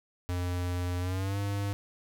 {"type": "tone with pitch glide", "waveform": "square", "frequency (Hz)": [89.1, 100.59], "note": ["F2", "G2"], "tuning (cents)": [35, 45], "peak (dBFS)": -30, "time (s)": [0.29, 1.73], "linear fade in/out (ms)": 0, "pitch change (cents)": 210, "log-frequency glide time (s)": [1, 1.38], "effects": []}